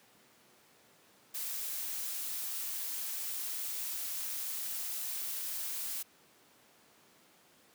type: noise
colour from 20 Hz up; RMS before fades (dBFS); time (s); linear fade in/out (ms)
blue; -38; 1.34-6.03; 10
effects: pink hiss -63 dBFS RMS until 7.74 s + high-pass 200 Hz 12 dB/octave